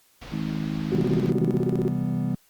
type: low-pass noise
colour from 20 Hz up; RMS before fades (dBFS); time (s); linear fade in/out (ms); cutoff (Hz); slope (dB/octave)
pink; -41; 0.21-1.31; 10; 4900; 24
type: harmonic tone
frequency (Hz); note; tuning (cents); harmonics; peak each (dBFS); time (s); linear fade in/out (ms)
52.7; G#1; +26; 3 / 4 / 5 / 6; -29 / -30 / -34 / -35; 0.32-1.58; 5
type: tone bursts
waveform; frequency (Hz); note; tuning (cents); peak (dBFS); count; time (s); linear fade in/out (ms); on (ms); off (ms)
sine; 371.2; F#4; +6; -22; 16; 0.92-1.88; 0; 30; 32
type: chord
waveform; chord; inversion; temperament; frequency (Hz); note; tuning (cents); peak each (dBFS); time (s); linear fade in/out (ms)
triangle; C major seventh; none; equal; 130.81 / 164.81 / 196 / 246.9; C3 / E3 / G3 / B3; 0 / 0 / 0 / 0; -27; 0.93-2.35; 5
effects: white hiss -61 dBFS RMS until 2.49 s + Opus 48 kbps